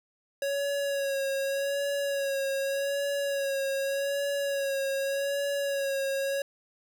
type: tone with vibrato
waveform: square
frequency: 554.4 Hz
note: C#5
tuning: in tune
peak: -28 dBFS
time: 0.42-6.42 s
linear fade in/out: 2 ms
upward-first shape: sine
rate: 0.84 Hz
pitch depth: 32 cents each way
effects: none